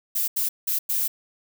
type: noise bursts at uneven times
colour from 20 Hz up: violet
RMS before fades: -24 dBFS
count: 4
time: 0.15-0.28 / 0.36-0.49 / 0.67-0.79 / 0.89-1.08 s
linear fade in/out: 10 ms
effects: none